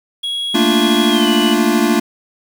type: tone with pitch glide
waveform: triangle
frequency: 3322 to 2960 Hz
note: G#7 to F#7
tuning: 0 to 0 cents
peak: -17 dBFS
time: 0.23-1.54 s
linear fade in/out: 10 ms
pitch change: -200 cents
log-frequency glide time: 1.09-1.28 s
type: chord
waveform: square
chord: Bb major seventh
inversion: third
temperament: equal with one note detuned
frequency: 220 / 233.1 / 293.7 / 348 Hz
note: A3 / Bb3 / D4 / F4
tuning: 0 / 0 / 0 / -6 cents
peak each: -18 dBFS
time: 0.54-2 s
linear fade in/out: 10 ms
effects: 7-bit